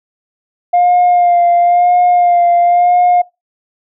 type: tone with vibrato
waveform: sine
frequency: 705 Hz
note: F5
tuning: 16 cents sharp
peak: -5 dBFS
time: 0.73-3.22 s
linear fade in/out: 10 ms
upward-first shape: sine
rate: 0.98 Hz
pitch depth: 24 cents each way
effects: noise-tail reverb RT60 0.2 s tail -21 dB re dry + tanh soft clip ceiling -4 dBFS